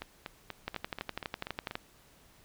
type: two click trains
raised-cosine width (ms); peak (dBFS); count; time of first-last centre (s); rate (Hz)
0.3; -18 / -22; 14 / 8; 0.68-1.754 / 0.02-1.711; 12.1 / 4.14
effects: pink hiss -61 dBFS RMS until 2.44 s